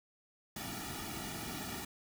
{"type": "noise with comb filter", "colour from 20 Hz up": "pink", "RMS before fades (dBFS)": -42, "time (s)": [0.56, 1.85], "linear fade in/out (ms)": 5, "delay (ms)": 1.9, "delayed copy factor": -0.95, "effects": []}